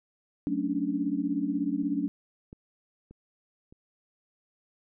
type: chord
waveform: sine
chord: D major seventh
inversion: first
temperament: equal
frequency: 185 / 220 / 277.2 / 293.7 Hz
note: F#3 / A3 / C#4 / D4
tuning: 0 / 0 / 0 / 0 cents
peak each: -35 / -35 / -30 / -30 dBFS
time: 0.47-2.08 s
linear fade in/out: 0 ms
type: clicks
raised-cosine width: 3 ms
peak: -41 / -31 / -36 / -38 dBFS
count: 4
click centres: 1.831 / 2.529 / 3.11 / 3.725 s
effects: none